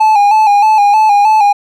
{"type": "tone with vibrato", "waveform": "triangle", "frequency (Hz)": 841, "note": "G#5", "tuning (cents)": 22, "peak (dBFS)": -3, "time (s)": [0, 1.53], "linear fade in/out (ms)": 10, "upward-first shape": "square", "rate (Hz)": 3.2, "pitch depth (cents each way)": 55, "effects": []}